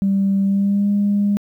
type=tone with pitch glide; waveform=sine; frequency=196 to 203.3 Hz; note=G3 to G#3; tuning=0 to -37 cents; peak=-13 dBFS; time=0.02-1.37 s; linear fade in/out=0 ms; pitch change=+63 cents; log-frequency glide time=0.45-0.89 s; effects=tanh soft clip ceiling -10 dBFS + 9-bit